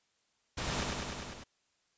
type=noise with echo; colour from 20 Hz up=pink; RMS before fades=-36 dBFS; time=0.57-0.84 s; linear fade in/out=10 ms; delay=100 ms; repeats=6; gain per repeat=-2 dB; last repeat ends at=1.44 s; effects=white hiss -75 dBFS RMS until 1.97 s + resampled to 16000 Hz